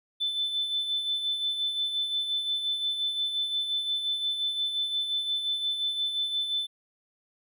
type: tone with tremolo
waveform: triangle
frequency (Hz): 3520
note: A7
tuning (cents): 0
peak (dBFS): -21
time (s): 0.2-6.67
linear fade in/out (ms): 20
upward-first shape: sine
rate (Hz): 5.7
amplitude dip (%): 60
effects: tanh soft clip ceiling -23 dBFS